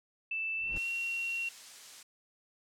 sine tone with pitch glide, 2647 to 2739 Hz, E7 to F7, +7 to -34 cents, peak -32 dBFS, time 0.31-1.49 s, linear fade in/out 5 ms, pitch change +59 cents, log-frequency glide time 0.57-0.87 s
brown noise with exponential growth, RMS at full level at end -39 dBFS, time 0.51-0.78 s, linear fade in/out 0 ms, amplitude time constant 57 ms
blue noise, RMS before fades -44 dBFS, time 0.76-2.03 s, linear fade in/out 5 ms
effects low-pass 7000 Hz 12 dB/octave

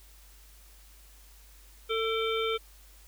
harmonic tone with a mistuned harmonic, 446.9 Hz, A4, 27 cents sharp, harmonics 1 / 3 / 5 / 7 / 8, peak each -29 / -34 / -36 / -37 / -38 dBFS, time 1.89-2.58 s, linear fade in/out 20 ms, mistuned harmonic 5, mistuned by +64 cents, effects added 50 Hz sine -53 dBFS peak until 3.07 s + white hiss -58 dBFS RMS until 3.07 s

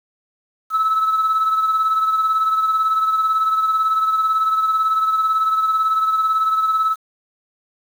sine beating tone pair, 1300 / 1318 Hz, E6 / E6, -24 / -1 cents, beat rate 18 Hz, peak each -14 / -23 dBFS, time 0.7-6.96 s, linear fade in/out 50 ms, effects tanh soft clip ceiling -11 dBFS + 7-bit

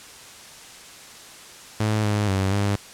sawtooth tone with pitch steps, 107.6 / 104.4 / 96.3 / 101.3 Hz, A2 / G#2 / G2 / G#2, -38 / +10 / -30 / -43 cents, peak -16 dBFS, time 1.8-2.76 s, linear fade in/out 5 ms, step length 240 ms, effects white hiss -43 dBFS RMS until 2.93 s + low-pass 9000 Hz 12 dB/octave

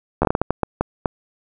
slowing click train, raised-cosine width 1 ms, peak -3 dBFS, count 11, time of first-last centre 0.22-1.058 s, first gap 12 ms, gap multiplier 1.4, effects none

